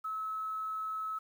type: tone with quantisation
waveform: sine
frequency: 1294 Hz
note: E6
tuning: 32 cents flat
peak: -34 dBFS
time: 0.04-1.19 s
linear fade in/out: 10 ms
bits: 10
effects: none